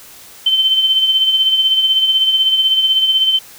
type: tone with tremolo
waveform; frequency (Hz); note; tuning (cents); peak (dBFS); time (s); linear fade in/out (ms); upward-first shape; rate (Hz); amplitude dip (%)
sine; 3086; G7; -28; -8; 0.46-3.39; 5; sine; 16; 50
effects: white hiss -39 dBFS RMS until 3.58 s